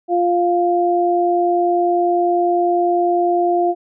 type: tone pair together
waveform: sine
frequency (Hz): 350 / 700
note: F4 / F5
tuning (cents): +4 / +4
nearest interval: octave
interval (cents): 1200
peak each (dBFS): -16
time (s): 0.08-3.75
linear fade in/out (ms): 50
effects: none